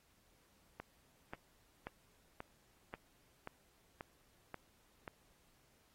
click train, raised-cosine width 0.5 ms, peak -29 dBFS, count 9, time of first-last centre 0.8-5.078 s, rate 1.87 Hz, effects pink hiss -72 dBFS RMS until 5.94 s + AAC 48 kbps

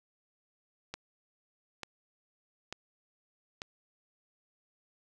click train, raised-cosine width 0.2 ms, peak -21 dBFS, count 4, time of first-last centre 0.94-3.619 s, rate 1.12 Hz, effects none

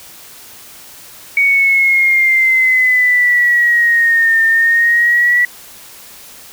sine exponential two-way sweep, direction down then up, 2243 to 1807 to 1955 Hz, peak -8 dBFS, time 1.37-5.45 s, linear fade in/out 2 ms, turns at 4.44 s, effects white hiss -37 dBFS RMS until 6.52 s

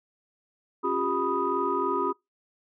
sine tone cluster, 276.5 / 358 / 401.4 / 984 / 1245 Hz, C#4 / F4 / G4 / B5 / D#6, -4 / +43 / +41 / -7 / +1 cents, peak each -33 / -30 / -30 / -30 / -29 dBFS, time 0.83-2.13 s, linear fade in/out 20 ms, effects noise-tail reverb RT60 0.2 s tail -26 dB re dry + tanh soft clip ceiling -12 dBFS

